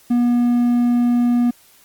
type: tone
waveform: triangle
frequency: 241.3 Hz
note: B3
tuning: 40 cents flat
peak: -11 dBFS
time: 0.1-1.51 s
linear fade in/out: 10 ms
effects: white hiss -51 dBFS RMS until 1.84 s + Opus 48 kbps